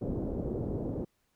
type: low-pass noise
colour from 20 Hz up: white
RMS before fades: -34 dBFS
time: 0.01-1.05 s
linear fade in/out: 10 ms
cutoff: 450 Hz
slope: 24 dB/octave
effects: pink hiss -75 dBFS RMS until 1.35 s